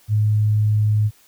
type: tone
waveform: sine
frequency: 106.3 Hz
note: G#2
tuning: 41 cents sharp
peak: -14 dBFS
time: 0.08-1.11 s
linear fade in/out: 50 ms
effects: white hiss -54 dBFS RMS until 1.27 s